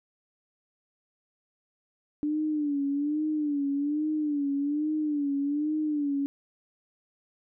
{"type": "tone with vibrato", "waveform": "sine", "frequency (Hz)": 293.7, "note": "D4", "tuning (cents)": 0, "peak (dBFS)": -25, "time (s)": [2.23, 6.26], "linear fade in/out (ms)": 0, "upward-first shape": "sine", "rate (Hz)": 1.2, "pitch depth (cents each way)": 86, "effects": []}